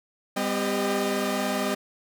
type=tone cluster; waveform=sawtooth; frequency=198.9 / 254.8 / 396.9 / 615 Hz; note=G3 / C4 / G4 / D#5; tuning=+25 / -46 / +22 / -20 cents; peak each=-26 dBFS; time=0.36-1.75 s; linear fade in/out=10 ms; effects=none